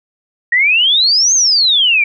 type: exponential two-way sweep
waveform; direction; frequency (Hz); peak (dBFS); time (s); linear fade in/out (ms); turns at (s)
sine; up then down; 1864.7 to 6530 to 2288; -8; 0.52-2.04; 5; 1.34
effects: none